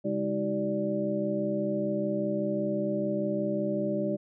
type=tone cluster; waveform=sine; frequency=138.1 / 204.1 / 317.5 / 382.6 / 585 Hz; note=C#3 / G#3 / D#4 / G4 / D5; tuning=-6 / -30 / +35 / -42 / -7 cents; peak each=-39 / -31 / -33 / -35 / -31 dBFS; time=0.04-4.17 s; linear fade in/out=20 ms; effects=none